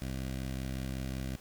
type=tone with notch filter; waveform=15% pulse; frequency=65.41 Hz; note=C2; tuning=in tune; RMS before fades=-37 dBFS; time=0.02-1.36 s; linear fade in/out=0 ms; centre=960 Hz; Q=1; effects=pink hiss -55 dBFS RMS until 1.4 s